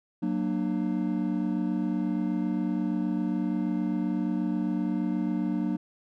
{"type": "chord", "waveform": "triangle", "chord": "Gb augmented", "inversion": "none", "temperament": "equal with one note detuned", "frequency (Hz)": [185, 233.1, 299.8], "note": ["Gb3", "Bb3", "D4"], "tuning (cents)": [0, 0, 36], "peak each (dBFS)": -28, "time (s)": [0.22, 5.77], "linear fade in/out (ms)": 10, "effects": []}